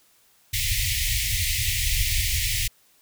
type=band-stop noise; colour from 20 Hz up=pink; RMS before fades=-24 dBFS; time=0.53-2.68 s; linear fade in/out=10 ms; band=120 to 1900 Hz; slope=96 dB/octave; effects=white hiss -60 dBFS RMS until 3.01 s